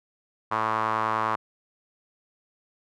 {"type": "tone with band-pass filter", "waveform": "sawtooth", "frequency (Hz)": 110, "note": "A2", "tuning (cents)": 0, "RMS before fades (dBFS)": -26, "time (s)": [0.51, 1.36], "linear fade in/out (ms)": 10, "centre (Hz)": 1100, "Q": 4.1, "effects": []}